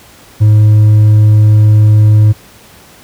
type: tone with hard clipping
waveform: sine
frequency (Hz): 106.6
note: G#2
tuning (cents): +46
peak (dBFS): -3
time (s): 0.4-2.33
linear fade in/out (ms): 20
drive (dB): 2
effects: pink hiss -39 dBFS RMS until 3.03 s + high-pass 60 Hz 12 dB/octave